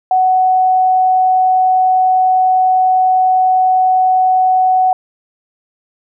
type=tone; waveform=sine; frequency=745 Hz; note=F#5; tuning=12 cents sharp; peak=-8 dBFS; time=0.11-4.93 s; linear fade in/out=2 ms; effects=none